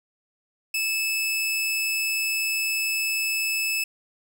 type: tone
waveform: sawtooth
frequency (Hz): 2613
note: E7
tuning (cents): -16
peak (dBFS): -20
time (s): 0.74-3.84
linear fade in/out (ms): 5
effects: none